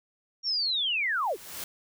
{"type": "linear sweep", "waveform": "sine", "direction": "down", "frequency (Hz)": [5630, 300], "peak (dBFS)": -25, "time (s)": [0.43, 1.37], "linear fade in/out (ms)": 50}
{"type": "noise with exponential growth", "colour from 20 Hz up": "white", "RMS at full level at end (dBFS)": -35, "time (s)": [0.9, 1.64], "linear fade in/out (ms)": 1, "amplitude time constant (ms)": 160}
{"effects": []}